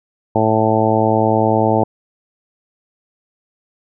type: harmonic tone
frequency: 110 Hz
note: A2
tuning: in tune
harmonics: 1 / 2 / 3 / 4 / 5 / 6 / 7 / 8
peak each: -20 / -20 / -20 / -20 / -20 / -20 / -20 / -20 dBFS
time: 0.35-1.84 s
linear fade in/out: 5 ms
effects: none